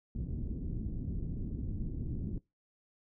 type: low-pass noise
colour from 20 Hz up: pink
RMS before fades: -37 dBFS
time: 0.15-2.38 s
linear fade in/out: 2 ms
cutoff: 280 Hz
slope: 24 dB/octave
effects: noise-tail reverb RT60 0.2 s tail -20 dB re dry